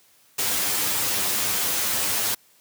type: noise with comb filter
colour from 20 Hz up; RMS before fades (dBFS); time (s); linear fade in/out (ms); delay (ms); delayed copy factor
white; -24; 0.38-2.35; 10; 9.9; +0.7
effects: white hiss -58 dBFS RMS until 2.6 s + high-pass 80 Hz 12 dB/octave